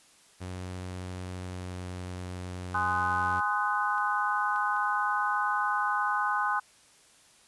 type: tone with pitch glide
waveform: sawtooth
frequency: 91.5 to 90.76 Hz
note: F#2 to F#2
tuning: -19 to -33 cents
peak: -32 dBFS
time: 0.4-3.41 s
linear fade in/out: 20 ms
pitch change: -14 cents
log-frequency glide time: 1.33-1.82 s
type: chord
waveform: sine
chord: Ab dominant seventh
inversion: none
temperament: just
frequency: 830.6 / 1038.3 / 1245.9 / 1495.1 Hz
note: Ab5 / C6 / Eb6 / Gb6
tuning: 0 / -14 / +2 / +18 cents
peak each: -31 dBFS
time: 2.74-6.6 s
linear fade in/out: 10 ms
type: clicks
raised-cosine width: 0.2 ms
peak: -35 / -33 / -37 dBFS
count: 3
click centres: 3.981 / 4.561 / 4.766 s
effects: white hiss -59 dBFS RMS until 7.47 s + resampled to 24000 Hz